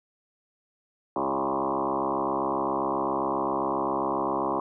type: tone with frequency modulation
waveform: sine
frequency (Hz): 681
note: F5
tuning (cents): -44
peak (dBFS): -24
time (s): 1.16-4.6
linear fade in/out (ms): 2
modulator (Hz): 67.5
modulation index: 6.3
effects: none